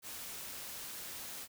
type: noise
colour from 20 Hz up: white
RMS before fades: -45 dBFS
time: 0.02-1.48 s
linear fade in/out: 50 ms
effects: none